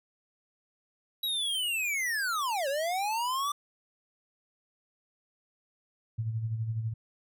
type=linear two-way sweep; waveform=square; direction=down then up; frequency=3893 to 531 to 1183 Hz; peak=-29 dBFS; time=1.23-3.52 s; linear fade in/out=5 ms; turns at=2.68 s
type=tone with tremolo; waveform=sine; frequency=112 Hz; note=A2; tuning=31 cents sharp; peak=-27 dBFS; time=6.18-6.94 s; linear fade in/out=10 ms; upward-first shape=sine; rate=12 Hz; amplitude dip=55%
effects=none